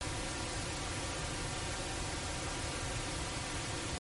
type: noise with comb filter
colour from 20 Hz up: pink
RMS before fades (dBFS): -38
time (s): 0.01-3.98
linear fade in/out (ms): 0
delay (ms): 4.7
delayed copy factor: -0.6
effects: MP3 48 kbps